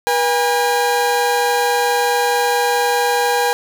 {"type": "tone pair together", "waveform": "30% pulse", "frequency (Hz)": [482.3, 812], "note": ["B4", "G#5"], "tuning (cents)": [-41, -39], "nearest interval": "major sixth", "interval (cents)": 902, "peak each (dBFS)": [-15, -14], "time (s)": [0.07, 3.53], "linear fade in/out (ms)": 0, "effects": []}